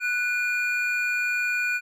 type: tone pair together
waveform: triangle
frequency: 1480 / 2421 Hz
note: F#6 / D#7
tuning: 0 / -48 cents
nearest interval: major sixth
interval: 852 cents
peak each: -24 dBFS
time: 0-1.81 s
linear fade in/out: 50 ms
effects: none